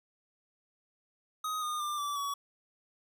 square tone with pitch steps, 1255 / 1222.8 / 1191.4 / 1160.9 / 1131.1 Hz, D#6 / D#6 / D6 / D6 / C#6, +15 / -30 / +24 / -20 / +35 cents, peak -33 dBFS, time 1.44-2.34 s, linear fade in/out 5 ms, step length 180 ms, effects none

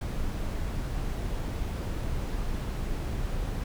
brown noise, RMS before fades -31 dBFS, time 0.01-3.64 s, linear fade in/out 5 ms, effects none

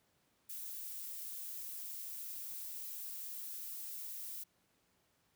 violet noise, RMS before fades -45 dBFS, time 0.49-4.44 s, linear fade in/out 10 ms, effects pink hiss -75 dBFS RMS until 5.35 s + high-pass 80 Hz 12 dB/octave

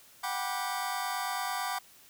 sawtooth chord, G major seventh, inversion third, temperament just, 735 / 784 / 980 / 1176 Hz, F#5 / G5 / B5 / D6, -12 / 0 / -14 / +2 cents, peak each -33 dBFS, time 0.23-1.79 s, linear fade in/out 10 ms, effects white hiss -57 dBFS RMS until 2.09 s

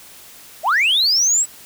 sine linear sweep, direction up, 554.4 to 7980 Hz, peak -11 dBFS, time 0.63-1.46 s, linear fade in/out 50 ms, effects tanh soft clip ceiling -11 dBFS + white hiss -42 dBFS RMS until 1.65 s

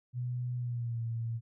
sine tone with pitch glide, 123.47 to 115.2 Hz, B2 to A#2, 0 to -20 cents, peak -32 dBFS, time 0.13-1.41 s, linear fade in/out 50 ms, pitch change -120 cents, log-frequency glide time 0.56-1.02 s, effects none

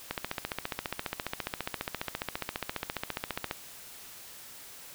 click train, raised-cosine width 0.3 ms, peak -15 dBFS, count 51, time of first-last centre 0.11-3.511 s, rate 14.7 Hz, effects white hiss -48 dBFS RMS until 4.94 s

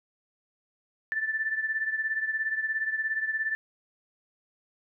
sine beating tone pair, 1760 / 1777 Hz, A6 / A6, 0 / +17 cents, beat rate 17 Hz, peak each -28 / -33 dBFS, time 1.12-3.55 s, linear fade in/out 0 ms, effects none

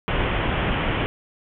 pink low-pass noise, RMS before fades -23 dBFS, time 0.08-1.06 s, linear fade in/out 0 ms, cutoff 3300 Hz, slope 96 dB/octave, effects none

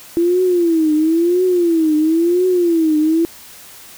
sine tone with vibrato, 335.4 Hz, E4, 30 cents sharp, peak -11 dBFS, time 0.17-3.25 s, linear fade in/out 0 ms, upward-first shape triangle, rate 0.98 Hz, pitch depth 180 cents each way, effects white hiss -39 dBFS RMS until 3.97 s

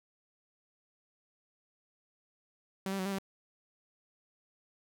sawtooth tone with pitch steps, 192.1 / 195.7 / 187 / 197.9 / 193.6 Hz, G3 / G3 / F#3 / G3 / G3, -35 / -3 / +19 / +17 / -21 cents, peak -29 dBFS, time 2.86-3.185 s, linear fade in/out 2 ms, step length 65 ms, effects none

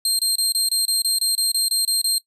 25% pulse tone bursts, 4186 Hz, C8, in tune, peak -13 dBFS, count 13, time 0.05-2.182 s, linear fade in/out 2 ms, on 140 ms, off 26 ms, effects noise-tail reverb RT60 0.1 s tail -20 dB re dry

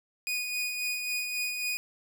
sawtooth tone with tremolo, 2473 Hz, D#7, 11 cents flat, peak -25 dBFS, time 0.27-1.77 s, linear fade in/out 0 ms, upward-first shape sine, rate 3.7 Hz, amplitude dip 40%, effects none

